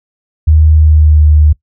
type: tone with pitch glide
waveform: sine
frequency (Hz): 77.7 to 75.79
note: D#2 to D#2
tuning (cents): -2 to -45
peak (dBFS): -3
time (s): 0.47-1.53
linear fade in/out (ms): 10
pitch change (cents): -43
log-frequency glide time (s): 0.75-1.27
effects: noise-tail reverb RT60 0.1 s tail -21 dB re dry